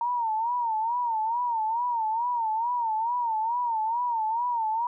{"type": "tone with vibrato", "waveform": "sine", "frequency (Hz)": 923, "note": "A#5", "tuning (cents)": -17, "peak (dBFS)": -24, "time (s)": [0.01, 4.87], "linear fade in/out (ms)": 2, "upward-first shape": "sine", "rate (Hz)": 2.3, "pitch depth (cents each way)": 110, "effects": []}